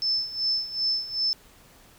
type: tone with tremolo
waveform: sine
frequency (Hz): 5270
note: E8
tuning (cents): -1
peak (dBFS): -21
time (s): 0.02-1.33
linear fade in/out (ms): 0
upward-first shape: sine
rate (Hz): 2.6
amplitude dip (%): 80
effects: pink hiss -54 dBFS RMS until 1.98 s